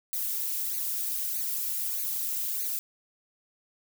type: noise with flanger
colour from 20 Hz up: violet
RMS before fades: -31 dBFS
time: 0.13-2.79 s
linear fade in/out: 0 ms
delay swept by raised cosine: 0.46 to 2.96 ms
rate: 1.6 Hz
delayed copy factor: +1
effects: none